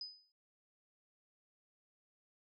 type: tone with exponential decay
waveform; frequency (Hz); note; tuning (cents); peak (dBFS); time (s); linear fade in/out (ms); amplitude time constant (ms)
sine; 5000; D#8; +8; -39; 0.01-0.32; 2; 66
effects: noise-tail reverb RT60 0.1 s tail -22 dB re dry